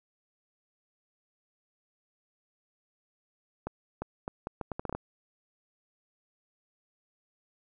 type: accelerating click train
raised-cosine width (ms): 1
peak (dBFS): -20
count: 11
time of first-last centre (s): 3.67-4.95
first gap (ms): 350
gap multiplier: 0.74
effects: none